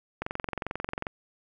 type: click train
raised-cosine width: 0.5 ms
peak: -16 dBFS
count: 20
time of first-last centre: 0.22-1.068 s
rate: 22.4 Hz
effects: none